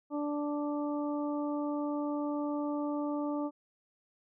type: harmonic tone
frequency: 293.1 Hz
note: D4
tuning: 3 cents flat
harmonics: 1 / 2 / 3 / 4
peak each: -32 / -38 / -42 / -44 dBFS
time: 0.1-3.51 s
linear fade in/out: 50 ms
effects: none